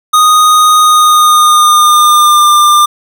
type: tone with pitch glide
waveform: square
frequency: 1241 to 1196 Hz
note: D#6 to D6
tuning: -5 to +31 cents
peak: -4 dBFS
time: 0.13-2.86 s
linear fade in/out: 10 ms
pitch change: -64 cents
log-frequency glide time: 0.8-2.48 s
effects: none